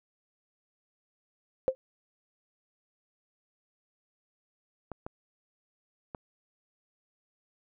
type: tone with exponential decay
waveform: sine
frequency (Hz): 523.3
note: C5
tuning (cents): 0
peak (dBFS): -17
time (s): 1.68-1.75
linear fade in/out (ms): 0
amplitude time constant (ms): 15
type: clicks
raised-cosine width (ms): 1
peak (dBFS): -24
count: 3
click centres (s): 4.917 / 5.065 / 6.148
effects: none